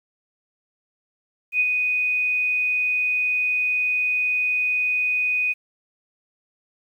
sine tone with ADSR envelope, 2489 Hz, D#7, in tune, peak -15 dBFS, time 1.52-5.54 s, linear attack 79 ms, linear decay 44 ms, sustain -4 dB, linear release 26 ms, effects 9-bit

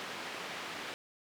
white band-pass noise, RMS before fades -42 dBFS, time 0-0.94 s, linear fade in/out 0 ms, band 180 to 2700 Hz, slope 12 dB/octave, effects none

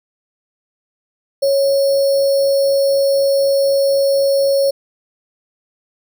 sine tone with sample-and-hold, 552 Hz, C#5, 7 cents flat, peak -11 dBFS, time 1.42-4.71 s, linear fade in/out 10 ms, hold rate 4900 Hz, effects none

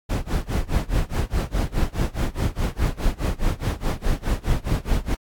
brown noise with tremolo, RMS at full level -19 dBFS, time 0.09-5.15 s, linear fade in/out 10 ms, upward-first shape sine, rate 4.8 Hz, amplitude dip 95%, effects AAC 64 kbps

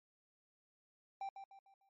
triangle tone with echo, 784 Hz, G5, in tune, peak -38 dBFS, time 1.21-1.29 s, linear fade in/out 2 ms, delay 150 ms, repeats 4, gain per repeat -8 dB, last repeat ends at 1.89 s, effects MP3 32 kbps

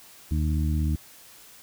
harmonic tone, 76.8 Hz, D#2, 22 cents flat, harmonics 1 / 2 / 3 / 4, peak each -23 / -29 / -33 / -35 dBFS, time 0.31-0.96 s, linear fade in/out 5 ms, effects white hiss -50 dBFS RMS until 1.62 s

